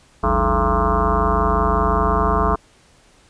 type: tone with frequency modulation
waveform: sine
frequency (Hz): 554.4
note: C#5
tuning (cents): 0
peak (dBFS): -14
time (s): 0.23-2.56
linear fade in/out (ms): 10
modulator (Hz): 126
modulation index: 5.6
effects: pink hiss -53 dBFS RMS until 3.29 s + resampled to 22050 Hz